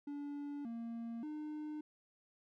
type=tone with pitch steps; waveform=triangle; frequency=287.8 / 231.5 / 303.2 Hz; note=D4 / A#3 / D#4; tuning=-35 / -12 / -45 cents; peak=-39 dBFS; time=0.07-1.81 s; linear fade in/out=5 ms; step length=580 ms; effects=none